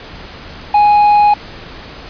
triangle tone, 830.6 Hz, G#5, in tune, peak -4 dBFS, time 0.74-1.34 s, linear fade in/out 5 ms, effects pink hiss -32 dBFS RMS until 2.09 s + resampled to 11025 Hz

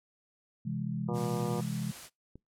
sine chord, C augmented, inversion none, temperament equal with one note detuned, 130.81 / 166.83 / 207.7 Hz, C3 / E3 / G#3, 0 / +21 / 0 cents, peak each -36 dBFS, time 0.65-1.92 s, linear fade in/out 10 ms
harmonic tone, 120 Hz, B2, 49 cents flat, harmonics 1 / 2 / 3 / 4 / 5 / 6 / 7 / 8 / 9 / 10, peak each -40 / -46 / -38 / -38 / -47 / -43 / -47 / -44 / -52 / -47 dBFS, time 1.08-1.61 s, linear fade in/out 10 ms
white noise, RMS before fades -46 dBFS, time 1.13-2.1 s, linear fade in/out 50 ms
click, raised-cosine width 3 ms, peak -35 dBFS, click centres 2.356 s
effects noise-tail reverb RT60 0.2 s tail -25 dB re dry + low-pass 11000 Hz 12 dB/octave

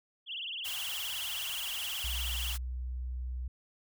sine tone with vibrato, 3044 Hz, F#7, 48 cents sharp, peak -36 dBFS, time 0.26-2.56 s, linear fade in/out 50 ms, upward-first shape triangle, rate 19 Hz, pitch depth 230 cents each way
white band-stop noise, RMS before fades -40 dBFS, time 0.64-2.58 s, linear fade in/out 20 ms, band 110 to 710 Hz, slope 24 dB/octave
sine tone, 62.5 Hz, B1, 21 cents sharp, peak -34 dBFS, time 2.04-3.48 s, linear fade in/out 5 ms
effects none

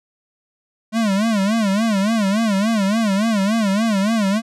square tone with vibrato, 210 Hz, G#3, 19 cents sharp, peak -16 dBFS, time 0.92-4.42 s, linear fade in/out 50 ms, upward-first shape sine, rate 3.5 Hz, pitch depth 160 cents each way, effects low-pass 9000 Hz 12 dB/octave

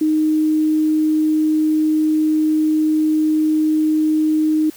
sine tone, 310 Hz, D#4, 6 cents flat, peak -13 dBFS, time 0.01-4.7 s, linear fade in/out 5 ms, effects white hiss -43 dBFS RMS until 4.76 s

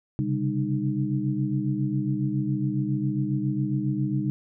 sine tone cluster, 132.9 / 140.2 / 200.6 / 307 Hz, C3 / C#3 / G3 / D#4, +27 / +20 / +40 / -23 cents, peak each -28 / -29 / -29 / -29 dBFS, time 0.19-4.3 s, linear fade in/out 0 ms, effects none

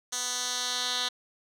10% pulse tone with band-pass filter sweep, 248.2 Hz, B3, 9 cents sharp, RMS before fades -31 dBFS, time 0.12-1.09 s, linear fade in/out 10 ms, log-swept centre 6400 to 3900 Hz, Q 2, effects none

